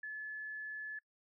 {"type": "tone", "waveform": "sine", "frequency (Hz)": 1722, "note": "A6", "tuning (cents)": -38, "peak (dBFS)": -40, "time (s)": [0.03, 0.99], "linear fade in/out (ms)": 5, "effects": ["noise-tail reverb RT60 0.1 s tail -25 dB re dry"]}